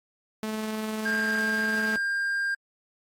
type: tone with tremolo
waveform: sawtooth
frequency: 217.1 Hz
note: A3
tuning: 23 cents flat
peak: -24 dBFS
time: 0.43-1.96 s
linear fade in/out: 0 ms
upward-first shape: triangle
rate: 20 Hz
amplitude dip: 30%
type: tone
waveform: triangle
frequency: 1601 Hz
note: G6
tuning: 36 cents sharp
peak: -23 dBFS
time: 1.05-2.55 s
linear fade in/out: 10 ms
effects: AAC 64 kbps